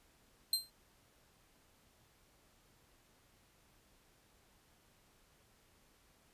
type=tone with exponential decay; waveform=sawtooth; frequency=4148 Hz; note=C8; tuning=16 cents flat; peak=-24 dBFS; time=0.53-0.7 s; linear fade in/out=2 ms; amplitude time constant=35 ms; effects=pink hiss -69 dBFS RMS until 6.33 s + resampled to 32000 Hz